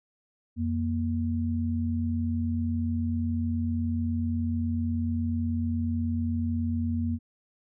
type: tone pair together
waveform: sine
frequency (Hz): 88.18 / 235.4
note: F2 / A#3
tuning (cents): +17 / +17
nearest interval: octave + perfect fourth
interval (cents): 1700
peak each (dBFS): -28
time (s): 0.56-7.19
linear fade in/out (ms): 50
effects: none